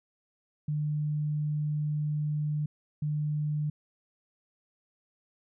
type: tone bursts at uneven times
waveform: sine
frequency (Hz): 150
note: D3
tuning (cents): +37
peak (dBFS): -27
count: 2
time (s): 0.68-2.66 / 3.02-3.7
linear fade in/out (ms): 5
effects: none